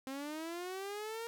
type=linear sweep; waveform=sawtooth; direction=up; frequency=261.6 to 467.3 Hz; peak=-36 dBFS; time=0.07-1.27 s; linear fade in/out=0 ms; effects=none